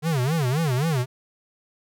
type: tone with vibrato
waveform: square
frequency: 143.4 Hz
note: D3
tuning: 41 cents flat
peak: -21 dBFS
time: 0.02-1.06 s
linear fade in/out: 50 ms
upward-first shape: sine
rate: 3.8 Hz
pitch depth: 270 cents each way
effects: none